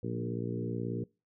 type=harmonic tone with a mistuned harmonic; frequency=58.5 Hz; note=A#1; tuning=7 cents sharp; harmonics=2 / 3 / 4 / 5 / 6 / 7 / 8; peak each=-37 / -39 / -40 / -41 / -42 / -42 / -43 dBFS; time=0.03-1.04 s; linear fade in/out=5 ms; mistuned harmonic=3; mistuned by=+25 cents; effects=noise-tail reverb RT60 0.3 s tail -25 dB re dry